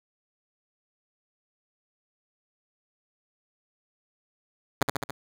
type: tone with echo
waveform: 5% pulse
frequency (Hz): 138.59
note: C#3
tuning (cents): 0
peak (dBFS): -9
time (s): 4.81-4.83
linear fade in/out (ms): 2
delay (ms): 70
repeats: 4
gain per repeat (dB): -3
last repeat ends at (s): 5.11
effects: none